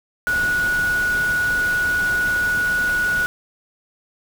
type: tone in noise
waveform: sine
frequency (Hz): 1463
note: F#6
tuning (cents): -20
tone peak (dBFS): -17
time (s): 0.27-3.26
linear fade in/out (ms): 0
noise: pink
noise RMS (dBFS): -31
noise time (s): 0.27-3.26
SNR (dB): +11
effects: none